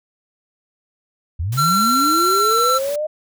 sine linear sweep, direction up, 73.42 to 624 Hz, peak -19 dBFS, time 1.39-3.07 s, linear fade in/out 10 ms
white noise, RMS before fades -33 dBFS, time 1.52-2.96 s, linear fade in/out 5 ms
square tone with pitch glide, 1358 to 1340.9 Hz, F6 to E6, -49 to +29 cents, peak -15 dBFS, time 1.57-2.79 s, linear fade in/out 20 ms, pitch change -22 cents, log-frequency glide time 2.35-2.57 s
effects none

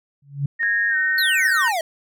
sine tone with exponential growth, 141.1 Hz, C#3, 31 cents sharp, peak -16 dBFS, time 0.22-0.46 s, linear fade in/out 5 ms, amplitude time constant 51 ms
sine tone, 1852 Hz, A#6, 12 cents flat, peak -19 dBFS, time 0.59-1.72 s, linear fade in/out 20 ms
sine tone with pitch glide, 1652 to 1523.7 Hz, G#6 to G6, -10 to -50 cents, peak -21 dBFS, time 0.63-1.68 s, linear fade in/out 0 ms, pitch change -140 cents, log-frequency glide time 0.89-0.96 s
square exponential sweep, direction down, 4435 to 622.3 Hz, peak -21 dBFS, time 1.18-1.81 s, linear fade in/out 2 ms
effects none

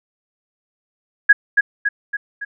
sine tone with echo, 1659 Hz, G#6, 2 cents flat, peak -4 dBFS, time 1.29-1.33 s, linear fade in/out 10 ms, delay 280 ms, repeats 4, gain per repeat -5 dB, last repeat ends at 2.45 s, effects none

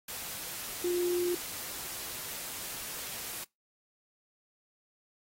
sine tone in noise, 353.3 Hz, F4, 20 cents sharp, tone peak -27 dBFS, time 0.84-1.35 s, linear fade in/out 5 ms, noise white, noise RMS -40 dBFS, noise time 0.08-3.44 s, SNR +10 dB, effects noise-tail reverb RT60 0.2 s tail -25 dB re dry + AAC 48 kbps

